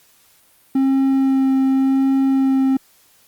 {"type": "tone with vibrato", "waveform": "triangle", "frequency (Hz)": 267.5, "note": "C4", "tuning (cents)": 38, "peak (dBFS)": -11, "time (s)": [0.75, 2.77], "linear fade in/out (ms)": 5, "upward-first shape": "sine", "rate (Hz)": 0.89, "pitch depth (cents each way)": 10, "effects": ["white hiss -54 dBFS RMS until 3.27 s", "Opus 48 kbps"]}